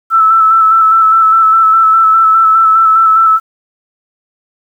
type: tone with vibrato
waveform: sine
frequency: 1318.5 Hz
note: E6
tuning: in tune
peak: -4 dBFS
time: 0.1-3.4 s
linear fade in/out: 50 ms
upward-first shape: square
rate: 4.9 Hz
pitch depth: 20 cents each way
effects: 7-bit